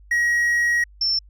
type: tone pair in turn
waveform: triangle / sine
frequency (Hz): 1900 / 5374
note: A#6 / E8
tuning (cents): +33 / +33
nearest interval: octave + tritone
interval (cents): 1800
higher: second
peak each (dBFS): -15 / -18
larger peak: first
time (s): 0.11-0.84 / 1.01-1.19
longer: first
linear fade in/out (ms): 5
effects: added 50 Hz sine -45 dBFS peak until 1.29 s